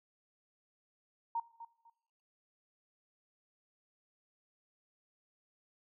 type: tone with echo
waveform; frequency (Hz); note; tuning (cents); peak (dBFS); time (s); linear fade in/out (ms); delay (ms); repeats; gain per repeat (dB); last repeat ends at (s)
sine; 926; A#5; -12; -32; 1.35-1.4; 5; 250; 2; -13; 1.9
effects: noise-tail reverb RT60 0.9 s tail -20 dB re dry